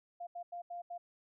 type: tone bursts at uneven times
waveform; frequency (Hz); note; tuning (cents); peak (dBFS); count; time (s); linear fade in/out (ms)
sine; 698.5; F5; 0; -40; 5; 0.2-0.27 / 0.35-0.43 / 0.52-0.62 / 0.7-0.82 / 0.9-0.98; 10
effects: none